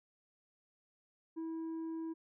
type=tone with tanh clipping; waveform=sine; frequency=325.2 Hz; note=E4; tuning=23 cents flat; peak=-39 dBFS; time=1.36-2.14 s; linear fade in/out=20 ms; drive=4 dB; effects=none